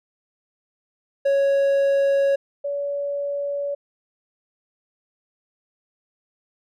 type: tone pair in turn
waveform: triangle / sine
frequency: 554.4 / 568.7 Hz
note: C#5 / C#5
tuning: 0 / +44 cents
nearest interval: unison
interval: 44 cents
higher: second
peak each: -14 / -23 dBFS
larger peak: first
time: 1.25-2.36 / 2.64-3.75 s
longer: neither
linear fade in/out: 10 ms
effects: none